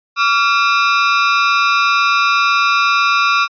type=ring-modulated tone; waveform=sawtooth; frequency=1266 Hz; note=D#6; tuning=30 cents sharp; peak=-4 dBFS; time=0.16-3.48 s; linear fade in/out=50 ms; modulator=119 Hz; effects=resampled to 11025 Hz